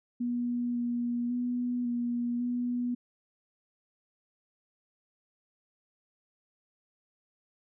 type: tone with pitch steps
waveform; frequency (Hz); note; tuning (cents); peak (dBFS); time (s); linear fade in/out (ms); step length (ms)
sine; 241.9 / 239.9 / 245.1 / 240 / 244.1; B3 / A#3 / B3 / B3 / B3; -36 / +50 / -13 / -49 / -20; -28; 0.2-2.95; 10; 550
effects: none